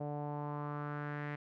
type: tone with low-pass filter sweep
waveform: sawtooth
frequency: 146.83 Hz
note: D3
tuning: in tune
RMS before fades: -40 dBFS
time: 0-1.36 s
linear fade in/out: 10 ms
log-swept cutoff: 660 to 2000 Hz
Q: 3.2
effects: none